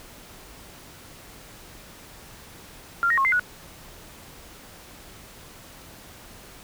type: tone with pitch steps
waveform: sine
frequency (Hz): 1387 / 1871 / 1081 / 2081 / 1463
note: F6 / A#6 / C#6 / C7 / F#6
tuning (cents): -12 / +6 / -44 / -10 / -20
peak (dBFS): -18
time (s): 3.03-3.395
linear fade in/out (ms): 0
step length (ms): 73
effects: pink hiss -46 dBFS RMS until 6.63 s